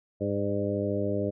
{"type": "harmonic tone with a mistuned harmonic", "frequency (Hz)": 101.7, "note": "G#2", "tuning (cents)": -36, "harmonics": [1, 2, 3, 4, 5, 6], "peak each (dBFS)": [-33, -33, -33, -33, -33, -33], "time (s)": [0.2, 1.31], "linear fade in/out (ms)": 20, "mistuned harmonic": 6, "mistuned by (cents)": -24, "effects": []}